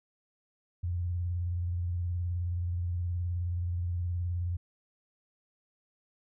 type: tone with vibrato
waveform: sine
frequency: 87.6 Hz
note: F2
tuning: 6 cents sharp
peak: -29 dBFS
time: 0.83-4.57 s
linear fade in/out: 10 ms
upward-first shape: triangle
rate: 19 Hz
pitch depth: 69 cents each way
effects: none